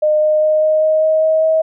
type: tone with pitch steps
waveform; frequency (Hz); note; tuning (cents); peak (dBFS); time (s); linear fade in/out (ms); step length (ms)
sine; 610 / 613.9 / 617.8 / 621.7 / 625.7 / 629.7 / 633.7 / 637.7; D#5 / D#5 / D#5 / D#5 / D#5 / D#5 / D#5 / D#5; -34 / -23 / -12 / -2 / +10 / +21 / +32 / +42; -10; 0.02-1.62; 10; 200
effects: none